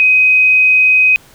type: tone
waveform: sine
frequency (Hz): 2517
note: D#7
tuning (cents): +19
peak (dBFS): -6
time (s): 0-1.16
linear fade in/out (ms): 0
effects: pink hiss -44 dBFS RMS until 1.34 s